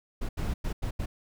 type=noise bursts at uneven times; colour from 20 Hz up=brown; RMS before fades=-30 dBFS; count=5; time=0.21-0.29 / 0.37-0.54 / 0.64-0.73 / 0.82-0.91 / 0.99-1.06 s; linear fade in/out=10 ms; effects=none